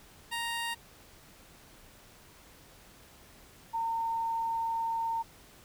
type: tone pair in turn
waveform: 15% pulse / sine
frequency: 932.3 / 912.1 Hz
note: A#5 / A#5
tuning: 0 / -38 cents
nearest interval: unison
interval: 38 cents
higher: first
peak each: -26 / -29 dBFS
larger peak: first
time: 0.31-0.75 / 3.73-5.23 s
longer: second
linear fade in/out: 20 ms
effects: pink hiss -56 dBFS RMS until 5.64 s